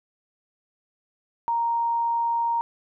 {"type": "tone", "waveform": "sine", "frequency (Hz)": 932.3, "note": "A#5", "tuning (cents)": 0, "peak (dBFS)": -21, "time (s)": [1.48, 2.61], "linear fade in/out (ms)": 0, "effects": []}